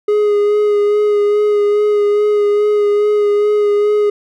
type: tone with vibrato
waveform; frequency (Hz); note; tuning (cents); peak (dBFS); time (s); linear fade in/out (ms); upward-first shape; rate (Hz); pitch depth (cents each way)
triangle; 415.3; G#4; 0; -8; 0.08-4.1; 5; sine; 2.4; 19
effects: none